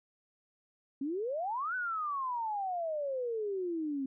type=exponential two-way sweep; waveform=sine; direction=up then down; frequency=262.5 to 1522 to 262.5 Hz; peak=-32 dBFS; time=1.01-4.06 s; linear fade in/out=5 ms; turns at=1.75 s; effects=none